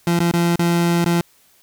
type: tone with dropouts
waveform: 30% pulse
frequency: 171.3 Hz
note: F3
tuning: 33 cents flat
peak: -12 dBFS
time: 0.07-1.21 s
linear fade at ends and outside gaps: 2 ms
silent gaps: 0.192-0.202 / 0.314-0.337 / 0.558-0.592 / 1.045-1.06 s
effects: white hiss -55 dBFS RMS until 1.62 s